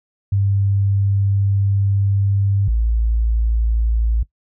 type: tone pair in turn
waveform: sine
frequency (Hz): 99.2 / 56.06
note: G2 / A1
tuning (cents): +21 / +33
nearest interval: minor seventh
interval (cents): 988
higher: first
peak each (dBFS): -14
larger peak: neither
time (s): 0.32-2.68 / 2.68-4.23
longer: first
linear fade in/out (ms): 5
effects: noise-tail reverb RT60 0.1 s tail -18 dB re dry